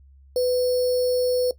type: tone with sample-and-hold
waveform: sine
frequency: 500 Hz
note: B4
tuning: 21 cents sharp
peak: -18 dBFS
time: 0.36-1.51 s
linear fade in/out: 2 ms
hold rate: 4900 Hz
effects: noise-tail reverb RT60 0.1 s tail -17 dB re dry + added 68 Hz sine -48 dBFS peak until 1.58 s